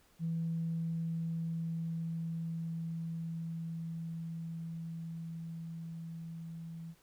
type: tone with level ramp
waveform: sine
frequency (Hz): 164.81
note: E3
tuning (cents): 0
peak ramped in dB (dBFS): -31 to -42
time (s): 0.19-6.95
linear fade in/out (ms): 50
effects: tanh soft clip ceiling -27 dBFS + pink hiss -67 dBFS RMS until 7.02 s